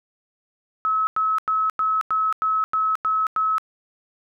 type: tone bursts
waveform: sine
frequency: 1290 Hz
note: E6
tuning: 38 cents flat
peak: -18 dBFS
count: 9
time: 0.85-3.582 s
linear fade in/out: 0 ms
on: 220 ms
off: 94 ms
effects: none